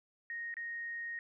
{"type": "tone with dropouts", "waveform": "sine", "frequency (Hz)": 1864.7, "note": "A#6", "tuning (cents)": 0, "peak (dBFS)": -38, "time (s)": [0.3, 1.19], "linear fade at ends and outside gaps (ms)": 1, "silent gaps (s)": [0.541, 0.568], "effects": []}